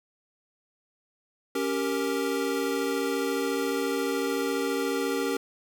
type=chord; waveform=square; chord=G diminished; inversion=second; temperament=equal; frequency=277.2 / 392 / 466.2 Hz; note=Db4 / G4 / Bb4; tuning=0 / 0 / 0 cents; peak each=-31 dBFS; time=1.55-5.37 s; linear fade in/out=5 ms; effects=none